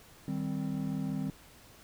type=chord; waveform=triangle; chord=C minor; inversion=first; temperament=equal; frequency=155.56 / 196 / 261.6 Hz; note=Eb3 / G3 / C4; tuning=0 / 0 / 0 cents; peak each=-34 dBFS; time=0.28-1.3 s; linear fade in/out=2 ms; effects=pink hiss -56 dBFS RMS until 1.83 s